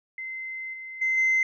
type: tone with level steps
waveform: sine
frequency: 2067 Hz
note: C7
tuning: 22 cents flat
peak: -32 / -36 / -21 / -18 dBFS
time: 0.18-1.43 s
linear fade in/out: 2 ms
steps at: 0.73 / 1.01 / 1.17 s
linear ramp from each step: 10 ms
effects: tanh soft clip ceiling -16 dBFS